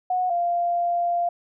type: tone pair in turn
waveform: sine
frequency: 732 / 694.8 Hz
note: F#5 / F5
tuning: -19 / -9 cents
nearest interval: minor second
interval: 90 cents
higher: first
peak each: -20 dBFS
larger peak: neither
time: 0.1-0.3 / 0.3-1.29 s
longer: second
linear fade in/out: 5 ms
effects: none